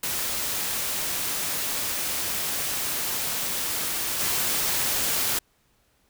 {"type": "noise with level steps", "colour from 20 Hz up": "white", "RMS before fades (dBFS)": [-28, -25], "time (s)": [0.03, 5.39], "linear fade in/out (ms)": 5, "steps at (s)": 4.19, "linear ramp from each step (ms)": 20, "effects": ["pink hiss -66 dBFS RMS until 6.09 s"]}